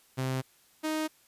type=tone pair in turn; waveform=sawtooth; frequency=130.81 / 311.7 Hz; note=C3 / D#4; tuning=0 / +3 cents; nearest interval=octave + minor third; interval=1503 cents; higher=second; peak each=-25 dBFS; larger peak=neither; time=0.17-0.42 / 0.83-1.08 s; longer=neither; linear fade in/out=20 ms; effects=white hiss -63 dBFS RMS until 1.27 s + resampled to 32000 Hz